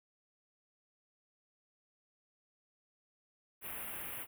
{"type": "band-stop noise", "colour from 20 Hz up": "white", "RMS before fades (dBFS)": -43, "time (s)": [3.61, 4.27], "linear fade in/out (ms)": 50, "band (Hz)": [3000, 10000], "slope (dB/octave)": 48, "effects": []}